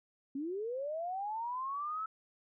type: linear sweep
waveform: sine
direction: up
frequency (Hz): 261.6 to 1318.5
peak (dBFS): -35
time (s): 0.35-2.06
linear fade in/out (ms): 5
effects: none